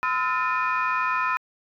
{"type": "tone cluster", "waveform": "sine", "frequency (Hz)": [1020, 1293, 1413, 1791, 2465], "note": ["C6", "E6", "F6", "A6", "D#7"], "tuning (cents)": [-44, -34, 20, 30, -17], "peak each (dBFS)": [-25, -26, -30, -30, -29], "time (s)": [0.03, 1.37], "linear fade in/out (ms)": 0, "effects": ["tanh soft clip ceiling -14 dBFS"]}